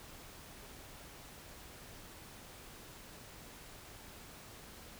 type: silence
effects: pink hiss -53 dBFS RMS until 4.99 s